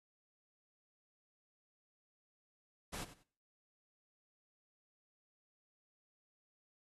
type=noise with echo; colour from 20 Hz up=pink; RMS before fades=-44 dBFS; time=2.92-3.05 s; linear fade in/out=20 ms; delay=94 ms; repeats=2; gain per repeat=-14 dB; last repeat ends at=3.238 s; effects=noise-tail reverb RT60 0.5 s tail -22 dB re dry + AAC 32 kbps